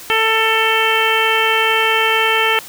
harmonic tone, 444.5 Hz, A4, 18 cents sharp, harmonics 1 / 2 / 3 / 4 / 5 / 6 / 7, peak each -20 / -20 / -20 / -20 / -20 / -20 / -20 dBFS, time 0.1-2.59 s, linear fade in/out 0 ms, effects white hiss -35 dBFS RMS until 2.68 s

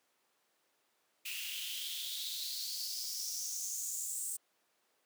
white noise with high-pass filter sweep, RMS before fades -40 dBFS, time 1.25-4.37 s, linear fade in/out 10 ms, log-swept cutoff 2600 to 8300 Hz, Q 5.7, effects pink hiss -75 dBFS RMS until 5.05 s + high-pass 400 Hz 12 dB/octave

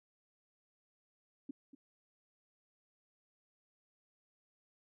sine tone with echo, 277.2 Hz, C#4, in tune, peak -39 dBFS, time 1.49-1.51 s, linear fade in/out 5 ms, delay 240 ms, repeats 1, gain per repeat -13 dB, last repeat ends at 1.75 s, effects none

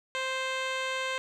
10% pulse tone with low-pass filter, 523.3 Hz, C5, in tune, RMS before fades -32 dBFS, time 0.15-1.18 s, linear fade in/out 0 ms, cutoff 5400 Hz, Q 1, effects none

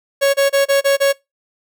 45% pulse tone bursts, 554.4 Hz, C#5, in tune, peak -11 dBFS, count 6, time 0.21-1.13 s, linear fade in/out 20 ms, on 130 ms, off 28 ms, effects noise-tail reverb RT60 0.2 s tail -23 dB re dry

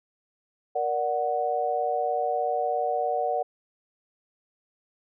sine chord, Bb augmented, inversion none, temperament equal with one note detuned, 470.5 / 587.3 / 740 Hz, Bb4 / D5 / F#5, +16 / 0 / 0 cents, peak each -30 / -29 / -26 dBFS, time 0.75-3.43 s, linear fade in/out 10 ms, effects none

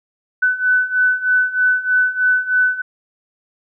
sine beating tone pair, 1500 / 1503.2 Hz, F#6 / F#6, +23 / +27 cents, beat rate 3.2 Hz, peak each -18 / -15 dBFS, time 0.42-2.82 s, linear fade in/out 10 ms, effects none

